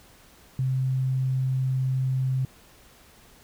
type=tone; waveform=sine; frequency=130.81 Hz; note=C3; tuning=in tune; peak=-22 dBFS; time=0.59-2.45 s; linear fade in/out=2 ms; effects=pink hiss -54 dBFS RMS until 3.43 s